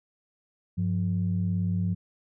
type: tone pair together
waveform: sine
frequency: 99.1 / 176.79 Hz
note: G2 / F3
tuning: +19 / +21 cents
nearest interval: minor seventh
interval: 1002 cents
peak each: -26 dBFS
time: 0.77-1.95 s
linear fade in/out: 20 ms
effects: tanh soft clip ceiling -17 dBFS